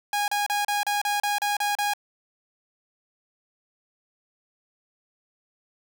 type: tone bursts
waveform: sawtooth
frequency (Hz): 822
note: G#5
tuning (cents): -18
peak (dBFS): -19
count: 10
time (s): 0.13-1.936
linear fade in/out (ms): 2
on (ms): 150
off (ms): 34
effects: none